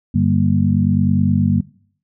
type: tone cluster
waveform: sine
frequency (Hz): 96.1 / 145.3 / 194.6 / 235.6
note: G2 / D3 / G3 / A#3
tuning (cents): -34 / -18 / -12 / +19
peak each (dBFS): -18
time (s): 0.14-1.61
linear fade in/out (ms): 10
effects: noise-tail reverb RT60 0.6 s tail -22 dB re dry